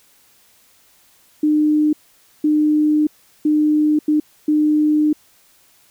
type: tone bursts at uneven times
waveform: sine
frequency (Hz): 302.8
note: D#4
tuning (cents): -47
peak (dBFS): -12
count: 5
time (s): 1.43-1.93 / 2.44-3.07 / 3.45-3.99 / 4.08-4.2 / 4.48-5.13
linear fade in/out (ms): 5
effects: white hiss -54 dBFS RMS until 5.9 s